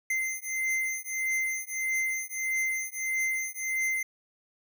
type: beating tone pair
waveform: square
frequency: 2077 / 2078.6 Hz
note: C7 / C7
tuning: -13 / -12 cents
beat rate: 1.6 Hz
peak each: -32 / -32 dBFS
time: 0.1-4.03 s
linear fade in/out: 5 ms
effects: none